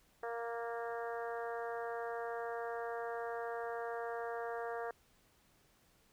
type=harmonic tone with a mistuned harmonic; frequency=233.1 Hz; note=A#3; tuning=in tune; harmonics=2 / 3 / 4 / 5 / 6 / 7 / 8; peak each=-41 / -43 / -49 / -49 / -51 / -50 / -55 dBFS; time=0.23-4.91 s; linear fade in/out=2 ms; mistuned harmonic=8; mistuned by=-18 cents; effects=pink hiss -70 dBFS RMS until 6.12 s